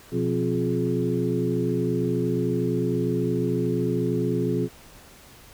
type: tone cluster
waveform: sine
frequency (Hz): 124.4 / 177.8 / 263.6 / 354.4 / 423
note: B2 / F3 / C4 / F4 / G#4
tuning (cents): +13 / +31 / +13 / +25 / +32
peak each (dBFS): -28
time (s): 0.11-4.69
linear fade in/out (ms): 50
effects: pink hiss -49 dBFS RMS until 5.53 s